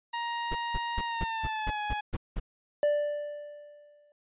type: tone with pitch glide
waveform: sawtooth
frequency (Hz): 940 to 837.4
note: A#5 to G#5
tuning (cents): +14 to +14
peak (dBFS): -27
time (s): 0.13-2.01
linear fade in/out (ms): 10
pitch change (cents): -200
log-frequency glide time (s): 1.04-1.81
type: noise bursts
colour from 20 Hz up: brown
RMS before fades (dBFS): -30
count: 9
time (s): 0.51-2.399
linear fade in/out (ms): 10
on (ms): 41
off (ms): 190
type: tone with exponential decay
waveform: triangle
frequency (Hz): 588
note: D5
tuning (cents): +2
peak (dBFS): -19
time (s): 2.83-4.12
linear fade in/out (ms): 1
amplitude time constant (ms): 280
effects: resampled to 8000 Hz